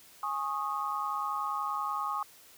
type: chord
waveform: sine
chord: Ab suspended fourth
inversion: none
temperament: equal with one note detuned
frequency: 830.6 / 1094.1 / 1244.5 Hz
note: Ab5 / Db6 / Eb6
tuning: 0 / -23 / 0 cents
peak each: -37 / -34 / -34 dBFS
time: 0.23-2.23 s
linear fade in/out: 2 ms
effects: white hiss -56 dBFS RMS until 2.57 s